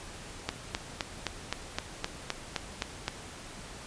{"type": "click train", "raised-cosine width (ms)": 0.2, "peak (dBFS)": -12, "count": 11, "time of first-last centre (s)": [0.49, 3.081], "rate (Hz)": 3.86, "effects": ["pink hiss -45 dBFS RMS until 3.86 s", "resampled to 22050 Hz"]}